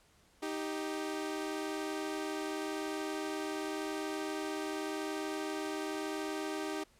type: tone pair together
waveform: sawtooth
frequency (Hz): 311.1 / 392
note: D#4 / G4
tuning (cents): 0 / 0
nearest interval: major third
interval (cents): 400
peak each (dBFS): -34 / -35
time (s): 0.42-6.84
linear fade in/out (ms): 10
effects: pink hiss -66 dBFS RMS until 6.99 s + low-pass 11000 Hz 12 dB/octave